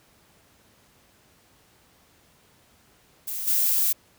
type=noise with level steps; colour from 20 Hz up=violet; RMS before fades=-31 / -22 dBFS; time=3.27-3.93 s; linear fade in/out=10 ms; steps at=3.47 s; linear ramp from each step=10 ms; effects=pink hiss -59 dBFS RMS until 4.18 s + high-pass 60 Hz 12 dB/octave